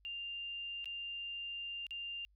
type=tone with dropouts; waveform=sine; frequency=2794 Hz; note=F7; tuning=in tune; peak=-40 dBFS; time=0.05-2.25 s; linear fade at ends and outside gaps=0 ms; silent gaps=0.844-0.857 / 1.867-1.908 s; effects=added 50 Hz sine -66 dBFS peak until 2.35 s